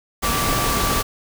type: tone in noise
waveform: sine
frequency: 1161 Hz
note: D6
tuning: 20 cents flat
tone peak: -24 dBFS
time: 0.22-1.03 s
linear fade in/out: 20 ms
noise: pink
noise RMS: -21 dBFS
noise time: 0.22-1.03 s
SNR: -6 dB
effects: none